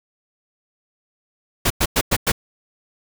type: noise bursts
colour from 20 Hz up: pink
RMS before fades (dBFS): -17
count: 5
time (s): 1.65-2.32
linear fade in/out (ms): 10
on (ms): 54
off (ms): 100
effects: none